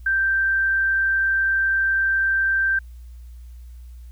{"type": "tone", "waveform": "sine", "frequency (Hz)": 1568, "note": "G6", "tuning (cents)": 0, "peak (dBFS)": -17, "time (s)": [0.06, 2.79], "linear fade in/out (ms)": 5, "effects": ["added 60 Hz sine -37 dBFS peak until 4.11 s", "white hiss -62 dBFS RMS until 4.11 s"]}